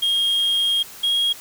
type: tone pair in turn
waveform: sine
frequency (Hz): 3245 / 3279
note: G#7 / G#7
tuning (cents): -41 / -23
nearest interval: unison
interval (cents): 18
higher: second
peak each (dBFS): -14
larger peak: neither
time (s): 0.02-0.83 / 1.03-1.33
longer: first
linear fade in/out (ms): 10
effects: tanh soft clip ceiling -16 dBFS + white hiss -40 dBFS RMS until 1.4 s